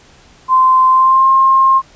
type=tone with pitch glide; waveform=sine; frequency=1037 to 1065.5 Hz; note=C6 to C6; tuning=-16 to +31 cents; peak=-6 dBFS; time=0.48-1.82 s; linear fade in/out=50 ms; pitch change=+47 cents; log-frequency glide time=0.89-1.29 s; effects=pink hiss -45 dBFS RMS until 1.95 s + resampled to 16000 Hz